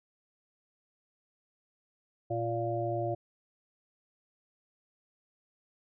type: harmonic tone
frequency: 116 Hz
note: A#2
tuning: 8 cents flat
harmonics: 1 / 3 / 5 / 6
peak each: -35 / -35 / -35 / -35 dBFS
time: 2.3-3.15 s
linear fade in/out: 10 ms
effects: none